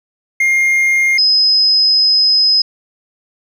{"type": "tone pair in turn", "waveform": ["triangle", "sine"], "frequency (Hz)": [2123, 5067], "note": ["C7", "D#8"], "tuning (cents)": [25, 31], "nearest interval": "octave + minor third", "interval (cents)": 1506, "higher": "second", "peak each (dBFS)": -8, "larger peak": "neither", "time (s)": [[0.4, 1.18], [1.18, 2.62]], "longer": "second", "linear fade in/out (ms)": 5, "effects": []}